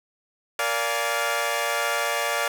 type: chord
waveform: 15% pulse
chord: Bb dominant seventh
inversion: none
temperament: equal with one note detuned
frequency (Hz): 466.2 / 579.6 / 698.5 / 830.6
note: Bb4 / D5 / F5 / Ab5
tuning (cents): 0 / -23 / 0 / 0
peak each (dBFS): -25 / -20 / -22 / -25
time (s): 0.59-2.48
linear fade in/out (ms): 2
effects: none